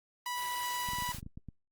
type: tone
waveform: sawtooth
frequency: 982 Hz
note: B5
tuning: 10 cents flat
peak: -30 dBFS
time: 0.26-1.12 s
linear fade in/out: 2 ms
type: band-stop noise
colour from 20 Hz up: white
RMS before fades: -44 dBFS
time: 0.34-1.21 s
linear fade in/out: 50 ms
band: 150 to 270 Hz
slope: 96 dB/octave
type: clicks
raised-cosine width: 5 ms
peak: -31 dBFS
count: 11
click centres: 0.888 / 0.934 / 0.986 / 1.023 / 1.091 / 1.147 / 1.185 / 1.229 / 1.264 / 1.375 / 1.487 s
effects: Opus 24 kbps